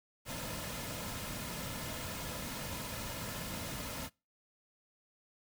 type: noise with comb filter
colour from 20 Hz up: pink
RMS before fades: -41 dBFS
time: 0.25-4.1 s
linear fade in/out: 50 ms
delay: 2.6 ms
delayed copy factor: -0.5
effects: noise-tail reverb RT60 0.3 s tail -26 dB re dry